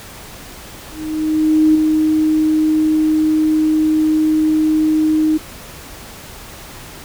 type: tone with ADSR envelope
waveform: sine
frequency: 311.1 Hz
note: D#4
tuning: in tune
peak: -7 dBFS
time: 0.9-5.38 s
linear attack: 850 ms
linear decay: 6 ms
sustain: -4 dB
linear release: 15 ms
effects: pink hiss -35 dBFS RMS until 7.04 s